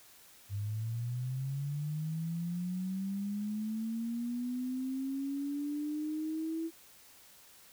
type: linear sweep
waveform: sine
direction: up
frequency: 98.7 to 329.6 Hz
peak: -33 dBFS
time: 0.49-6.71 s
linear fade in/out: 50 ms
effects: white hiss -58 dBFS RMS until 7.72 s